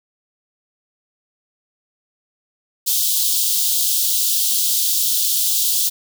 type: high-pass noise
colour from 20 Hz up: white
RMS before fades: -18 dBFS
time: 2.86-5.9 s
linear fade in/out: 20 ms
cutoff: 3200 Hz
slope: 48 dB/octave
effects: none